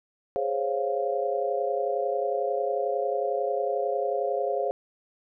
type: chord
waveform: sine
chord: Db major seventh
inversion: second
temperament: equal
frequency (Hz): 415.3 / 523.3 / 554.4 / 698.5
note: Ab4 / C5 / Db5 / F5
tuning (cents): 0 / 0 / 0 / 0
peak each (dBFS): -30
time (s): 0.36-4.71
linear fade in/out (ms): 0
effects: none